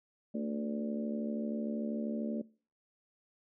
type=harmonic tone with a mistuned harmonic; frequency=72.9 Hz; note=D2; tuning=12 cents flat; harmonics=3 / 4 / 5 / 6 / 7 / 8; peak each=-34 / -42 / -45 / -47 / -49 / -43 dBFS; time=0.34-2.42 s; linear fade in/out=10 ms; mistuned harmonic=3; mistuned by=+41 cents; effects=noise-tail reverb RT60 0.4 s tail -22 dB re dry